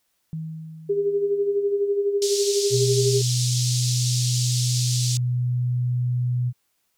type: tone with exponential decay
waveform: sine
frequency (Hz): 159.4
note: D#3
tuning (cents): +42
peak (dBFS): -26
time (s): 0.33-1.94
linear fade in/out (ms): 0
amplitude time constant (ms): 350
type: tone with tremolo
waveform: sine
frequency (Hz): 403.2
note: G4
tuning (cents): +49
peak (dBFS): -17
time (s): 0.89-3.22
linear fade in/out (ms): 10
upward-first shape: sine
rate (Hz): 12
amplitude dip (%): 55
type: band-pass noise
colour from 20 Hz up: white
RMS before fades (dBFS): -28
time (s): 2.22-5.17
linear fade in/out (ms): 0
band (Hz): 4000 to 7200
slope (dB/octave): 24
type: tone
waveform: sine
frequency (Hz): 123.47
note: B2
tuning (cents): 0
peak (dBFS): -20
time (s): 2.7-6.53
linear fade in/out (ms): 50
effects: white hiss -71 dBFS RMS until 6.97 s